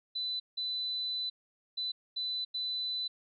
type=tone bursts at uneven times; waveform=sine; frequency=4000 Hz; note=B7; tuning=21 cents sharp; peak=-32 dBFS; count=5; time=0.15-0.4 / 0.57-1.3 / 1.77-1.92 / 2.16-2.45 / 2.54-3.08 s; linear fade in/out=10 ms; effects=none